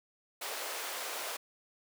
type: high-pass noise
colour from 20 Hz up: pink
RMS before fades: -39 dBFS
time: 0.41-1.37 s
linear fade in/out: 10 ms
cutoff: 470 Hz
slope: 24 dB/octave
effects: none